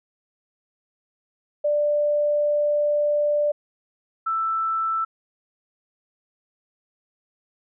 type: tone pair in turn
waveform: sine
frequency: 590 / 1324.5 Hz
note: D5 / E6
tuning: +8 / +8 cents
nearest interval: octave + major second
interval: 1400 cents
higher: second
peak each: -18 / -21 dBFS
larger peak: first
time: 1.64-3.52 / 4.26-5.05 s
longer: first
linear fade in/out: 10 ms
effects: none